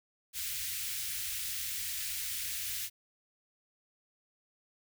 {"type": "band-stop noise", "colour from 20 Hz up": "white", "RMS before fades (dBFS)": -37, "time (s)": [0.33, 2.9], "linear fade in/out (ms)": 50, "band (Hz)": [110, 1800], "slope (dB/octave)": 24, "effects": []}